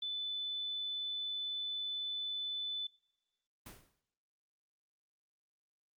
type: tone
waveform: sine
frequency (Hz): 3502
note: A7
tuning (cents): -9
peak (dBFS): -36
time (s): 0.02-2.87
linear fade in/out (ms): 5
type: noise with exponential decay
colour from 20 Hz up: pink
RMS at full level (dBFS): -46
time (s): 3.66-4.01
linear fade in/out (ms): 2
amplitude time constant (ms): 74
effects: noise-tail reverb RT60 0.9 s tail -23 dB re dry + Opus 24 kbps